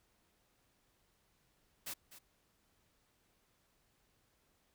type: noise with echo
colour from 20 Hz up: white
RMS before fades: -43 dBFS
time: 1.86-1.94 s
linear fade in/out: 10 ms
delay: 250 ms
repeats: 1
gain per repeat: -13 dB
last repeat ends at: 2.19 s
effects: pink hiss -75 dBFS RMS until 4.74 s